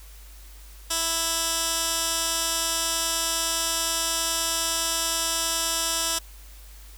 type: tone with band-pass filter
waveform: 15% pulse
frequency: 329.6 Hz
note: E4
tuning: in tune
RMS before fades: -26 dBFS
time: 0.9-6.19 s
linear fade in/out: 10 ms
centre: 7600 Hz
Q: 1
effects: added 50 Hz sine -43 dBFS peak until 6.97 s + white hiss -51 dBFS RMS until 6.97 s